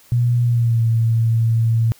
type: tone with pitch glide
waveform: sine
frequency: 120.5 to 114.07 Hz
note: B2 to A#2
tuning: -42 to -37 cents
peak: -13 dBFS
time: 0.12-1.92 s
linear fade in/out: 0 ms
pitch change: -95 cents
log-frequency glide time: 0.43-0.84 s
effects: white hiss -50 dBFS RMS until 1.99 s